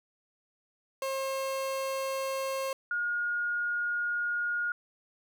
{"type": "tone pair in turn", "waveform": ["30% pulse", "sine"], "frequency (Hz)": [536, 1430.9], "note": ["C5", "F6"], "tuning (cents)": [42, 42], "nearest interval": "octave + perfect fourth", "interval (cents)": 1700, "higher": "second", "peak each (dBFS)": -28, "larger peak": "neither", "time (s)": [[1.02, 2.73], [2.91, 4.72]], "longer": "second", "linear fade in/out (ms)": 2, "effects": []}